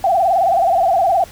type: tone with vibrato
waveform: sine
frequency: 724 Hz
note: F#5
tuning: 38 cents flat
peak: -11 dBFS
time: 0.04-1.24 s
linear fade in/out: 2 ms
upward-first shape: sine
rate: 19 Hz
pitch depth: 150 cents each way
effects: added 88 Hz sine -45 dBFS peak until 1.31 s + pink hiss -40 dBFS RMS until 1.31 s